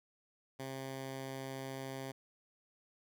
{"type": "tone", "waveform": "10% pulse", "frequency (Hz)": 133.7, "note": "C3", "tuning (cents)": 38, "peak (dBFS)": -33, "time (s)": [0.59, 2.12], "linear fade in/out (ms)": 10, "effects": []}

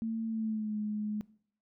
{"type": "tone with pitch glide", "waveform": "sine", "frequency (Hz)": [225, 211.1], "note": ["A3", "G#3"], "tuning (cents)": [39, 29], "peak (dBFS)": -31, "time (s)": [0.02, 1.21], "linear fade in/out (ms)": 0, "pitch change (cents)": -110, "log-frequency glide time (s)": [0.26, 0.78], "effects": ["noise-tail reverb RT60 0.6 s tail -21 dB re dry"]}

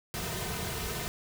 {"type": "noise with comb filter", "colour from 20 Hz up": "pink", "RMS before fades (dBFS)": -35, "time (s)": [0.14, 1.08], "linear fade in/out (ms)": 0, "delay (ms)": 3.6, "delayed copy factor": -0.7, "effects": []}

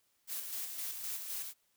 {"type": "noise with tremolo", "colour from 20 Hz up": "blue", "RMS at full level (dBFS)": -39, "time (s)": [0.27, 1.54], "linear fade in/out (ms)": 50, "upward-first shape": "square", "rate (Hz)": 3.9, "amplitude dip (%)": 40, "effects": ["white hiss -75 dBFS RMS until 1.76 s"]}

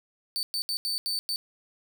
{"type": "tone bursts at uneven times", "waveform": "40% pulse", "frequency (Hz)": 4547, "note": "C#8", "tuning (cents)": 43, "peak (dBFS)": -26, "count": 6, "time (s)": [[0.36, 0.43], [0.54, 0.62], [0.69, 0.77], [0.85, 0.98], [1.06, 1.19], [1.29, 1.36]], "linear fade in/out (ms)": 0, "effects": ["10-bit"]}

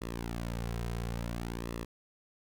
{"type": "tone with flanger", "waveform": "sawtooth", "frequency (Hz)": 58, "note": "A#1", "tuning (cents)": -8, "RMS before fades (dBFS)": -37, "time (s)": [0.01, 1.85], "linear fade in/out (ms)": 10, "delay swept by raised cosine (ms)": [1.3, 3.5], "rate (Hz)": 0.58, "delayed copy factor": -0.7, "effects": []}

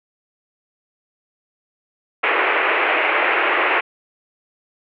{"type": "band-pass noise", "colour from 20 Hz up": "white", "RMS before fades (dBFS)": -18, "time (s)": [2.23, 3.81], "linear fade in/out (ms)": 10, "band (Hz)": [330, 2600], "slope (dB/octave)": 48, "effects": []}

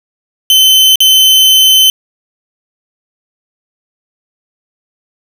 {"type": "tone with dropouts", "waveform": "40% pulse", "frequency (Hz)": 3064, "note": "G7", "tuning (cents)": -40, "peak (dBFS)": -3, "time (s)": [0.5, 1.9], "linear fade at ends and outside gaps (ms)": 1, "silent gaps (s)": [0.957, 1.004], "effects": []}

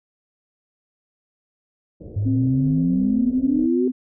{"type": "low-pass noise", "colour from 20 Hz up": "pink", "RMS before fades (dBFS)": -38, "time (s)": [2, 3.67], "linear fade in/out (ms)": 10, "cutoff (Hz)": 570, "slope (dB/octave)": 48}
{"type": "exponential sweep", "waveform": "sine", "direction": "up", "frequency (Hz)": [98.7, 384.9], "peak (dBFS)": -19, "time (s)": [2.16, 3.88], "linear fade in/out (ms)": 5}
{"type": "tone with pitch glide", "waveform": "sine", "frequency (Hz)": [263.6, 254.8], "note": ["C4", "C4"], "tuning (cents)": [13, -46], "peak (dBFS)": -19, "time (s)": [2.25, 3.92], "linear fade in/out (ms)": 20, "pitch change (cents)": -59, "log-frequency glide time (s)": [2.47, 3.57]}
{"effects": []}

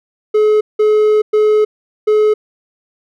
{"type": "tone bursts at uneven times", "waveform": "triangle", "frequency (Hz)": 426.5, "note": "G#4", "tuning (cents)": 46, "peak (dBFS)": -6, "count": 4, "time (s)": [[0.34, 0.61], [0.79, 1.22], [1.33, 1.65], [2.07, 2.34]], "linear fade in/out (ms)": 10, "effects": []}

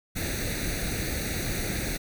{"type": "noise with comb filter", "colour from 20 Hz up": "pink", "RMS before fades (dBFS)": -30, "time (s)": [0.15, 1.98], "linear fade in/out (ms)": 20, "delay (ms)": 0.48, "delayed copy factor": 0.8, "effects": []}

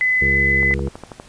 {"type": "tone", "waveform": "sine", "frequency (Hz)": 2016, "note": "B6", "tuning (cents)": 35, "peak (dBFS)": -14, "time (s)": [0.01, 0.74], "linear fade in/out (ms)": 0}
{"type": "harmonic tone", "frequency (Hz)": 68.5, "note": "C#2", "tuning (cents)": -20, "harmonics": [1, 2, 3, 5, 6, 7], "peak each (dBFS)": [-23, -26, -28, -30, -31, -31], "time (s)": [0.21, 0.89], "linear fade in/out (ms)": 10}
{"type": "click train", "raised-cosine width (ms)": 1, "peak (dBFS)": -18, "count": 8, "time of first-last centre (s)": [0.63, 1.199], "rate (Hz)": 12.3}
{"effects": ["pink hiss -46 dBFS RMS until 1.28 s", "resampled to 22050 Hz"]}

